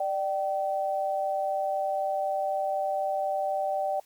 sine tone pair together, 595 / 771 Hz, D5 / G5, +22 / -29 cents, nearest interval major third, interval 449 cents, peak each -29 / -28 dBFS, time 0-4 s, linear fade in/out 5 ms, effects white hiss -61 dBFS RMS until 4.05 s + Opus 32 kbps

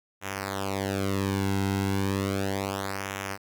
sawtooth tone with flanger, 97.8 Hz, G2, 4 cents flat, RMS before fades -29 dBFS, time 0.21-3.38 s, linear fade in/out 50 ms, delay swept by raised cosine 0.22 to 1.72 ms, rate 0.34 Hz, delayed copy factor -0.85, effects none

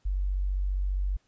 sine tone, 47.46 Hz, F#1, 45 cents sharp, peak -25 dBFS, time 0.05-1.17 s, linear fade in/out 10 ms, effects pink hiss -70 dBFS RMS until 1.27 s + resampled to 16000 Hz

